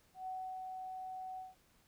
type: tone with ADSR envelope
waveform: sine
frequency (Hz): 749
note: F#5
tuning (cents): +21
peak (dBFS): -39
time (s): 0.14-1.55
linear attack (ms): 130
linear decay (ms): 340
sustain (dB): -3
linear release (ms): 170
effects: pink hiss -70 dBFS RMS until 1.87 s